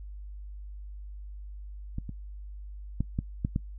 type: clicks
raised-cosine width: 5 ms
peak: -21 / -24 / -15 / -16 / -15 / -15 dBFS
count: 6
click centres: 1.984 / 2.093 / 3.006 / 3.189 / 3.449 / 3.561 s
effects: noise-tail reverb RT60 0.1 s tail -22 dB re dry + added 50 Hz sine -39 dBFS peak until 3.78 s